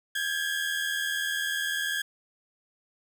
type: tone pair together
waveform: 30% pulse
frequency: 1602 / 1682.1 Hz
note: G6 / G#6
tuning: +37 / +22 cents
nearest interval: minor second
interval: 85 cents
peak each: -28 dBFS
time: 0.15-2.02 s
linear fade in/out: 5 ms
effects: none